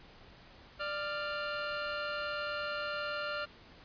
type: tone pair together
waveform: sawtooth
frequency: 591.9 / 1394 Hz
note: D5 / F6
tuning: +13 / -4 cents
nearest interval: octave + minor third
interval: 1483 cents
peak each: -34 / -33 dBFS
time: 0.79-3.46 s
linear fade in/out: 20 ms
effects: pink hiss -56 dBFS RMS until 3.84 s + resampled to 11025 Hz